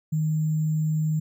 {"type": "tone with sample-and-hold", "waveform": "sine", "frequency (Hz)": 155.56, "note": "D#3", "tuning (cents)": 0, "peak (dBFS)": -21, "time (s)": [0.12, 1.2], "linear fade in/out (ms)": 10, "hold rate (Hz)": 7350, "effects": []}